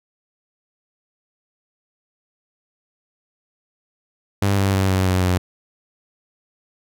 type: tone with pitch steps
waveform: sawtooth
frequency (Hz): 99.6 / 97.78 / 95.99 / 94.23 / 92.5 / 90.81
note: G2 / G2 / G2 / F#2 / F#2 / F#2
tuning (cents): +28 / -4 / -36 / +32 / 0 / -32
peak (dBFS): -12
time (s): 4.42-5.38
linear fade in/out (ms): 5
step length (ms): 160
effects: none